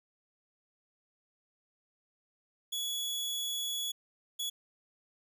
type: tone bursts at uneven times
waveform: sawtooth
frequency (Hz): 3385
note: G#7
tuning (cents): +32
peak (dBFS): -30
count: 2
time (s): 2.72-3.92 / 4.39-4.5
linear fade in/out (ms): 10
effects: none